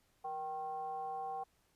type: tone with frequency modulation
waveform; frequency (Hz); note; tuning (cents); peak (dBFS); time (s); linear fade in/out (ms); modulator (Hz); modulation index
sine; 776; G5; -18; -38; 0.24-1.44; 10; 303; 0.59
effects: pink hiss -74 dBFS RMS until 1.75 s + resampled to 32000 Hz